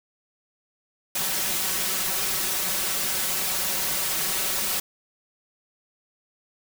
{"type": "noise with comb filter", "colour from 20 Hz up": "white", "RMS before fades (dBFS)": -26, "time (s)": [1.15, 4.8], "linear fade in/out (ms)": 5, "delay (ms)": 5.3, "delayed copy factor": 0.9, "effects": []}